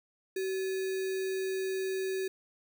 sine tone with sample-and-hold, 379.6 Hz, F#4, 44 cents sharp, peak -30 dBFS, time 0.36-2.28 s, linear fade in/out 5 ms, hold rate 2100 Hz, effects none

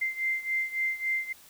sine beating tone pair, 2085 / 2088.6 Hz, C7 / C7, -7 / -4 cents, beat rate 3.6 Hz, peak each -29 / -32 dBFS, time 0.01-1.33 s, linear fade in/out 10 ms, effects white hiss -54 dBFS RMS until 1.49 s

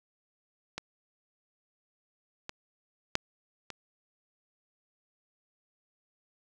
clicks, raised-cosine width 0.2 ms, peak -18 / -20 / -8 / -22 dBFS, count 4, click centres 0.78 / 2.494 / 3.154 / 3.703 s, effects none

